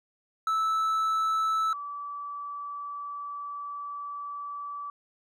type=tone pair in turn; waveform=triangle / sine; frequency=1311 / 1154.2 Hz; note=E6 / D6; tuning=-10 / -30 cents; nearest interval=major second; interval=220 cents; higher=first; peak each=-22 / -34 dBFS; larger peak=first; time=0.47-1.73 / 1.73-4.9 s; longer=second; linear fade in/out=2 ms; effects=none